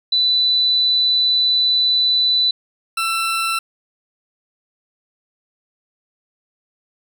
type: tone pair in turn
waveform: sine / 20% pulse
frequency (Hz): 3985 / 1339.9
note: B7 / E6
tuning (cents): +15 / +28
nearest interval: octave + perfect fifth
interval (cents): 1887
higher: first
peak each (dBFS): -13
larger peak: neither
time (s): 0.12-2.51 / 2.97-3.59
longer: first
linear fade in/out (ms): 5
effects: none